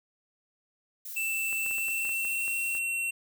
violet noise, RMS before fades -40 dBFS, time 1.05-2.79 s, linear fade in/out 5 ms
square tone with pitch glide, 2658 to 2720 Hz, E7 to F7, +14 to -46 cents, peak -29 dBFS, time 1.16-3.11 s, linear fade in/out 10 ms, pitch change +40 cents, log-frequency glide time 1.58-2.47 s
clicks, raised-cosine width 0.5 ms, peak -31 dBFS, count 10, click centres 1.528 / 1.663 / 1.711 / 1.783 / 1.884 / 2.052 / 2.093 / 2.25 / 2.48 / 2.751 s
effects none

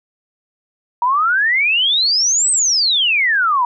sine exponential two-way sweep, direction up then down, 939 to 8372 to 939 Hz, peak -12 dBFS, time 1.02-3.65 s, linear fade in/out 2 ms, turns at 2.51 s, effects none

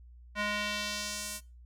square tone with band-pass filter sweep, 207.7 Hz, G#3, in tune, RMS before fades -35 dBFS, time 0.35-1.41 s, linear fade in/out 50 ms, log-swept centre 1800 to 10000 Hz, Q 1.1, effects noise-tail reverb RT60 0.3 s tail -21 dB re dry + added 60 Hz sine -50 dBFS peak until 1.65 s

